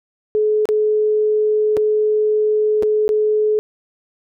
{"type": "tone with dropouts", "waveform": "sine", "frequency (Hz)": 426.9, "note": "G#4", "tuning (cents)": 48, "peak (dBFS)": -13, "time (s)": [0.35, 3.59], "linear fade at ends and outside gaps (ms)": 0, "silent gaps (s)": [[0.655, 0.689], [1.768, 1.773], [2.825, 2.832], [3.08, 3.091]], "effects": []}